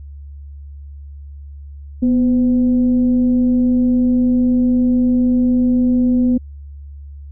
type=tone with frequency modulation; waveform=sine; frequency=246.9 Hz; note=B3; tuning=in tune; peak=-11 dBFS; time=2.02-6.38 s; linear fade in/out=10 ms; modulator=265 Hz; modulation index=0.27; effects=added 71 Hz sine -31 dBFS peak until 7.31 s